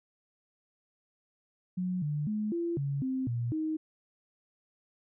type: tone with pitch steps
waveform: sine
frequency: 182.3 / 148.2 / 212.5 / 340.4 / 140 / 261.3 / 118.8 / 313.7 Hz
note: F#3 / D3 / G#3 / F4 / C#3 / C4 / A#2 / D#4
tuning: -25 / +16 / +40 / -44 / +18 / -2 / +33 / +14 cents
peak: -29 dBFS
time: 1.77-3.77 s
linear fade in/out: 10 ms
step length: 250 ms
effects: none